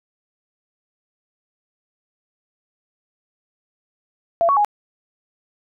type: tone with pitch steps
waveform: sine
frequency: 677 / 1117 / 829 Hz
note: E5 / C#6 / G#5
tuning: +46 / +13 / -3 cents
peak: -13 dBFS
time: 4.41-4.647 s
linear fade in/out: 0 ms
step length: 79 ms
effects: none